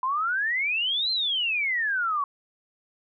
sine exponential two-way sweep, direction up then down, 1000 to 4186 to 1100 Hz, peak -23 dBFS, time 0.03-2.24 s, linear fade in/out 2 ms, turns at 1.11 s, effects none

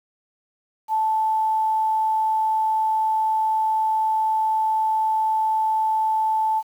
sine tone with quantisation, 876 Hz, A5, 8 cents flat, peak -18 dBFS, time 0.88-6.63 s, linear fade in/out 50 ms, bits 8, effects none

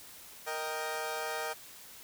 20% pulse chord, Eb major, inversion second, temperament equal, 466.2 / 622.3 / 784 Hz, Bb4 / Eb5 / G5, 0 / 0 / 0 cents, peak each -34 dBFS, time 0.46-1.54 s, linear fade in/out 20 ms, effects white hiss -51 dBFS RMS until 2.03 s

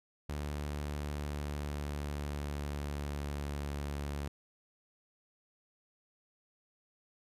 sawtooth tone with pitch glide, 73.42 to 71.83 Hz, D2 to D2, 0 to -38 cents, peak -32 dBFS, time 0.29-4.28 s, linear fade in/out 5 ms, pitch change -38 cents, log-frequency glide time 0.98-3.82 s, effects resampled to 32000 Hz

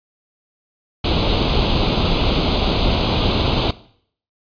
pink noise with comb filter, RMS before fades -17 dBFS, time 1.04-3.71 s, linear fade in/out 5 ms, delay 0.28 ms, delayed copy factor +0.8, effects noise-tail reverb RT60 0.6 s tail -18 dB re dry + resampled to 11025 Hz

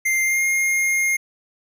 square tone with pitch glide, 2097 to 2131 Hz, C7 to C7, +3 to +31 cents, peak -18 dBFS, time 0.05-1.17 s, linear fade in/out 10 ms, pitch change +28 cents, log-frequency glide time 0.22-0.44 s, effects none

